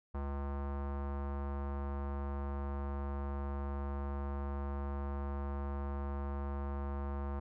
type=tone with low-pass filter; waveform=square; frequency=70.1 Hz; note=C#2; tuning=20 cents sharp; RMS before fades=-38 dBFS; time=0.14-7.4 s; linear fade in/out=10 ms; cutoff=1100 Hz; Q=2; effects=none